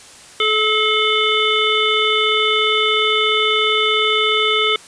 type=harmonic tone with a mistuned harmonic; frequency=431.5 Hz; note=A4; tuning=34 cents flat; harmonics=1 / 3 / 5 / 7 / 8; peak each=-20 / -20 / -20 / -20 / -20 dBFS; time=0.4-4.76 s; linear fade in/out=2 ms; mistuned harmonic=8; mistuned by=+46 cents; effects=white hiss -41 dBFS RMS until 4.87 s + resampled to 22050 Hz